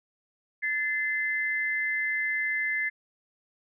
sine tone pair together, 1743 / 2062 Hz, A6 / C7, -17 / -26 cents, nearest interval minor third, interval 291 cents, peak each -29 / -28 dBFS, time 0.62-2.9 s, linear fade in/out 20 ms, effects none

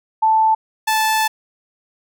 sine / sawtooth tone pair in turn, 880 / 875.1 Hz, A5 / A5, 0 / -10 cents, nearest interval unison, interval 10 cents, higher first, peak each -11 dBFS, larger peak neither, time 0.22-0.55 / 0.87-1.28 s, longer second, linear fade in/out 10 ms, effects none

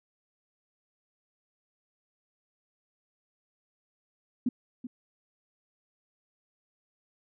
sine tone with echo, 246.9 Hz, B3, in tune, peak -23 dBFS, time 4.46-4.49 s, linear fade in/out 5 ms, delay 380 ms, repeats 1, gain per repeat -12 dB, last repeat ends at 4.87 s, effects none

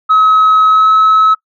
sine tone with pitch glide, 1280 to 1291.1 Hz, D#6 to E6, +49 to -36 cents, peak -3 dBFS, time 0.09-1.35 s, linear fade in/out 20 ms, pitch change +15 cents, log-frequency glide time 0.68-0.9 s, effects noise-tail reverb RT60 0.1 s tail -23 dB re dry + tanh soft clip ceiling -3 dBFS

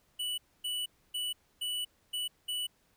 square tone bursts at uneven times, 2960 Hz, F#7, in tune, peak -33 dBFS, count 6, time 0.19-0.38 / 0.64-0.86 / 1.14-1.33 / 1.61-1.85 / 2.13-2.28 / 2.48-2.67 s, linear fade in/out 10 ms, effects pink hiss -70 dBFS RMS until 2.96 s

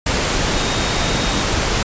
sine tone in noise, 3729 Hz, A#7, in tune, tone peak -29 dBFS, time 0.55-1.42 s, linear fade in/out 5 ms, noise pink, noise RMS -18 dBFS, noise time 0.06-1.83 s, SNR -14 dB, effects resampled to 16000 Hz

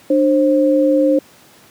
sine tone pair together, 298.1 / 531.2 Hz, D4 / C5, +26 / +26 cents, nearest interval minor seventh, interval 1000 cents, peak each -13 dBFS, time 0.1-1.19 s, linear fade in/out 5 ms, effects pink hiss -46 dBFS RMS until 1.7 s + high-pass 150 Hz 12 dB/octave

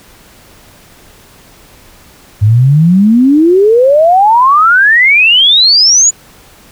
sine exponential sweep, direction up, 100 to 7040 Hz, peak -3 dBFS, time 2.41-6.11 s, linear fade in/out 20 ms, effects pink hiss -40 dBFS RMS until 6.71 s

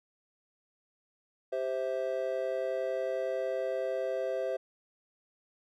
triangle chord, C major, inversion second, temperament just, 392.4 / 523.3 / 654.1 Hz, G4 / C5 / E5, +2 / 0 / -14 cents, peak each -35 / -31 / -33 dBFS, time 1.52-4.57 s, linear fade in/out 10 ms, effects none

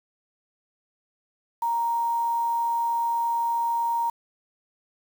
sine tone with quantisation, 932.3 Hz, A#5, in tune, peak -22 dBFS, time 1.62-4.1 s, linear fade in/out 5 ms, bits 7, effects none

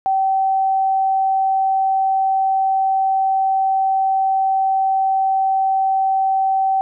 sine tone, 770 Hz, G5, 31 cents flat, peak -14 dBFS, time 0.06-6.81 s, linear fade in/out 0 ms, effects none

